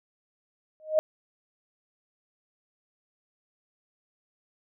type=tone with exponential growth; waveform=sine; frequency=622.3 Hz; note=D#5; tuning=in tune; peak=-15 dBFS; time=0.8-0.99 s; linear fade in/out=0 ms; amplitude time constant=41 ms; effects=none